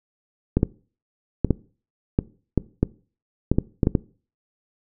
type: clicks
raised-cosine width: 3 ms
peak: -4 dBFS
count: 12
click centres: 0.57 / 0.631 / 1.447 / 1.507 / 2.189 / 2.577 / 2.83 / 3.516 / 3.585 / 3.832 / 3.871 / 3.952 s
effects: noise-tail reverb RT60 0.4 s tail -21 dB re dry